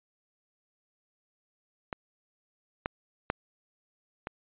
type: clicks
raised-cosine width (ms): 0.5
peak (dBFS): -18 / -14 / -11 / -20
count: 4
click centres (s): 1.928 / 2.859 / 3.301 / 4.271
effects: resampled to 8000 Hz